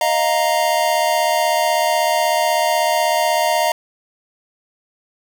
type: chord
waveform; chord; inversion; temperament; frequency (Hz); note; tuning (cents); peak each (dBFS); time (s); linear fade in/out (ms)
square; Eb suspended second; none; equal; 622.3 / 698.5 / 932.3; Eb5 / F5 / Bb5; 0 / 0 / 0; -20; 0.01-3.72; 2
effects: none